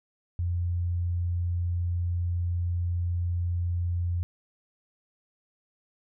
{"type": "tone", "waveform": "sine", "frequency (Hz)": 87.31, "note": "F2", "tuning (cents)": 0, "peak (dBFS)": -25, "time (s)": [0.39, 4.23], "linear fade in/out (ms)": 0, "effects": []}